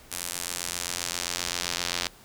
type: tone with band-pass filter sweep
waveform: sawtooth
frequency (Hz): 87.6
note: F2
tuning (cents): +6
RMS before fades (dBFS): -32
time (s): 0.11-2.08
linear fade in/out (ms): 10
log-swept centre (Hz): 10000 to 4600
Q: 1.1
effects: pink hiss -52 dBFS RMS until 2.24 s